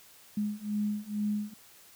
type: beating tone pair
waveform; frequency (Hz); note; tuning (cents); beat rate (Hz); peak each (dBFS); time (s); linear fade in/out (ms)
sine; 207.7 / 209.9; G#3 / G#3; 0 / +19; 2.2; -33 / -32; 0.37-1.54; 5
effects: white hiss -56 dBFS RMS until 1.95 s